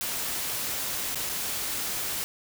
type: noise with dropouts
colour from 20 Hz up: white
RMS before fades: -31 dBFS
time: 0.01-2.24 s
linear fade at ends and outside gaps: 0 ms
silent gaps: 1.147-1.156 / 1.292-1.296 s
effects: none